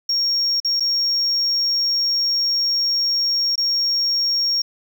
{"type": "tone with dropouts", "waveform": "sine", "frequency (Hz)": 5560, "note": "F8", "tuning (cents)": -9, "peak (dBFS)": -15, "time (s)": [0.09, 4.62], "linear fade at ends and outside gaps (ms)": 5, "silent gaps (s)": [[0.602, 0.647], [0.798, 0.805], [3.557, 3.578]], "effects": ["tanh soft clip ceiling -14 dBFS", "8-bit"]}